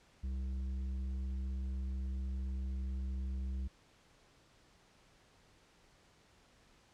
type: tone with tanh clipping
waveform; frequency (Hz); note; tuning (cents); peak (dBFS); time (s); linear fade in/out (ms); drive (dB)
triangle; 65.41; C2; 0; -37; 0.23-3.68; 10; 12
effects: pink hiss -66 dBFS RMS until 6.93 s + low-pass 7000 Hz 12 dB/octave